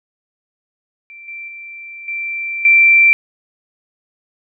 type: tone with level steps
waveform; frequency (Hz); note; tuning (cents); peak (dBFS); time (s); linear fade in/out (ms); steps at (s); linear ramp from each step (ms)
sine; 2349; D7; 0; -34 / -27 / -30 / -20 / -6; 1.1-3.13; 0; 1.28 / 1.48 / 2.08 / 2.65; 2
effects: none